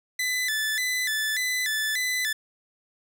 sawtooth tone with vibrato, 1871 Hz, A#6, 6 cents sharp, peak -21 dBFS, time 0.19-2.33 s, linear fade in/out 5 ms, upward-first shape square, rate 1.7 Hz, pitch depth 120 cents each way, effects none

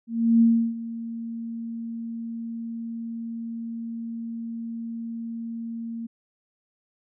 sine tone with ADSR envelope, 229.9 Hz, A#3, 24 cents flat, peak -13 dBFS, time 0.07-6.07 s, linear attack 340 ms, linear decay 330 ms, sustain -17 dB, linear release 12 ms, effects none

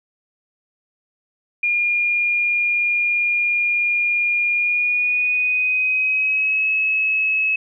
sine tone with pitch glide, 2419 to 2578 Hz, D#7 to E7, -49 to -39 cents, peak -16 dBFS, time 1.63-7.56 s, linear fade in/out 5 ms, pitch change +110 cents, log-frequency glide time 4.53-6.69 s, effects none

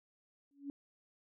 sine tone with exponential growth, 281.6 Hz, C#4, 27 cents sharp, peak -36 dBFS, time 0.51-0.7 s, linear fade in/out 1 ms, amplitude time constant 41 ms, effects none

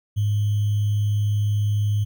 sine tone with sample-and-hold, 103.83 Hz, G#2, in tune, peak -18 dBFS, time 0.16-2.05 s, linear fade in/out 20 ms, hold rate 3150 Hz, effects none

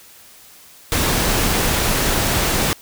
pink noise, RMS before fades -18 dBFS, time 0.92-2.73 s, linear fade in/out 0 ms, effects white hiss -45 dBFS RMS until 2.81 s

